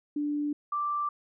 sine tone pair in turn, 293.7 / 1174.8 Hz, D4 / D6, 0 / 0 cents, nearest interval 2 octaves, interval 2400 cents, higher second, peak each -27 dBFS, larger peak neither, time 0.16-0.53 / 0.72-1.09 s, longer neither, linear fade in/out 5 ms, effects none

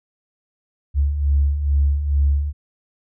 sine beating tone pair, 69.3 / 71.6 Hz, C#2 / D2, 0 / -43 cents, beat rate 2.3 Hz, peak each -22 / -15 dBFS, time 0.94-2.53 s, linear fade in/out 50 ms, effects tanh soft clip ceiling -8 dBFS

